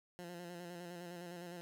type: tone with vibrato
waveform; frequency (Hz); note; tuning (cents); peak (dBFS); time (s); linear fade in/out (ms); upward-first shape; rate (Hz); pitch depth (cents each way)
15% pulse; 174.61; F3; 0; -40; 0.19-1.61; 0; square; 9.8; 34
effects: none